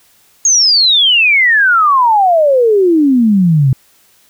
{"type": "exponential sweep", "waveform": "sine", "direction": "down", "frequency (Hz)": [6645, 126.4], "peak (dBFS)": -6, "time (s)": [0.45, 3.73], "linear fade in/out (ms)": 2, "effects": ["white hiss -50 dBFS RMS until 4.29 s"]}